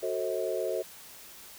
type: chord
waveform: sine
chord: F# diminished seventh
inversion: none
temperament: just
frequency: 370 / 444 / 532.8 / 639.4 Hz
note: F#4 / A4 / C5 / Eb5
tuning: 0 / +16 / +31 / +47 cents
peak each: -34 dBFS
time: 0.02-0.83 s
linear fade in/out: 20 ms
effects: white hiss -49 dBFS RMS until 1.58 s